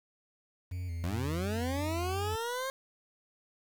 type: tone with vibrato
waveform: triangle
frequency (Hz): 87.31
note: F2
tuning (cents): 0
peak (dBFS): -32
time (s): 0.71-2.36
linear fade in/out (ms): 10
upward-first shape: square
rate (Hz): 2.8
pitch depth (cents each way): 57
type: linear sweep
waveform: 20% pulse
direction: up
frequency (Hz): 81 to 539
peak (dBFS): -28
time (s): 1.04-2.7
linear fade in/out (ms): 0
effects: 9-bit